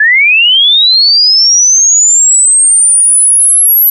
sine linear sweep, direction up, 1681 to 11840 Hz, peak -3 dBFS, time 0-3.9 s, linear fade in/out 5 ms, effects none

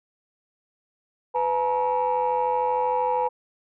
sine tone cluster, 500 / 854 / 947 Hz, B4 / G#5 / A#5, +21 / +48 / +27 cents, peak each -24 dBFS, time 1.34-3.29 s, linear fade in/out 20 ms, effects tanh soft clip ceiling -15 dBFS

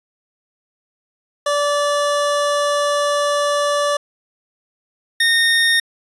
25% pulse tone pair in turn, 580 / 1841.4 Hz, D5 / A#6, -22 / -22 cents, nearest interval octave + minor sixth, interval 2000 cents, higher second, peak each -12 / -9 dBFS, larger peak second, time 1.46-3.97 / 5.2-5.8 s, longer first, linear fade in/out 5 ms, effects resampled to 24000 Hz

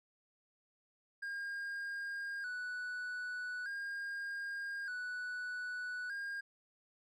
triangle tone with vibrato, 1547 Hz, G6, 23 cents flat, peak -37 dBFS, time 1.22-6.41 s, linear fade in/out 10 ms, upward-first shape square, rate 0.41 Hz, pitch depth 75 cents each way, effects resampled to 24000 Hz

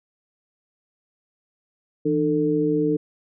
sine tone cluster, 163.4 / 301.9 / 446.5 Hz, E3 / D4 / A4, -15 / +48 / +25 cents, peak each -27 / -21 / -22 dBFS, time 2.05-2.97 s, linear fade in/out 10 ms, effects none

